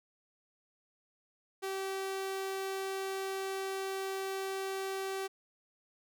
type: tone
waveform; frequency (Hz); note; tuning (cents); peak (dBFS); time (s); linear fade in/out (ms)
sawtooth; 385.8; G4; -28; -31; 1.62-5.28; 20
effects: none